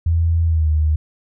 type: tone with pitch glide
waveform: sine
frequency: 83.1 to 77.09 Hz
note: E2 to D#2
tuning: +15 to -15 cents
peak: -13 dBFS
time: 0.06-0.96 s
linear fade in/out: 5 ms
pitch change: -130 cents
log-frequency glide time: 0.45-0.69 s
effects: none